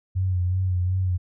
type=tone with vibrato; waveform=sine; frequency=91.7 Hz; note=F#2; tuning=15 cents flat; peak=-20 dBFS; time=0.15-1.18 s; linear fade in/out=20 ms; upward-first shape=sine; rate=2.7 Hz; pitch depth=44 cents each way; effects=none